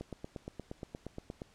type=click train; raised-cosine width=2 ms; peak=-27 dBFS; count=13; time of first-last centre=0.01-1.418 s; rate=8.52 Hz; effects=pink hiss -64 dBFS RMS until 1.54 s + low-pass 8000 Hz 12 dB/octave